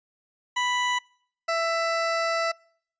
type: tone pair in turn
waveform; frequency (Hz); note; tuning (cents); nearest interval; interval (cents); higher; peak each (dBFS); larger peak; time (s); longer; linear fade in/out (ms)
20% pulse; 987.8 / 663.7; B5 / E5; 0 / +12; perfect fifth; 688; first; -18; neither; 0.56-0.99 / 1.48-2.52; second; 10
effects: noise-tail reverb RT60 0.6 s tail -26 dB re dry + resampled to 16000 Hz